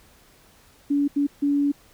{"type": "tone bursts at uneven times", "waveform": "sine", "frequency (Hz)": 285.4, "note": "D4", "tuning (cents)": -49, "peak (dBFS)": -18, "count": 3, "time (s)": [[0.9, 1.08], [1.16, 1.27], [1.42, 1.72]], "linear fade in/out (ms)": 10, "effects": ["pink hiss -55 dBFS RMS until 1.93 s"]}